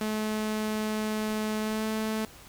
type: tone with pitch glide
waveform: sawtooth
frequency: 215.4 to 218.3 Hz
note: A3 to A3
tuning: -37 to -13 cents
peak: -24 dBFS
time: 0.01-2.25 s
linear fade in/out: 2 ms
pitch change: +24 cents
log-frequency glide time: 1.6-1.85 s
effects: pink hiss -50 dBFS RMS until 2.48 s